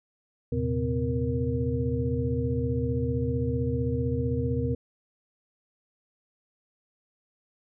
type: tone cluster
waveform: sine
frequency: 80.1 / 115.9 / 131.4 / 254.7 / 469.4 Hz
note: E2 / A#2 / C3 / C4 / A#4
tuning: -49 / -10 / +8 / -46 / +12 cents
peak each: -31 dBFS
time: 0.52-4.75 s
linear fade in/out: 5 ms
effects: none